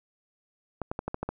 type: clicks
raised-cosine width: 1 ms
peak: -17 dBFS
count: 7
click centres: 0.817 / 0.915 / 0.991 / 1.08 / 1.144 / 1.23 / 1.29 s
effects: none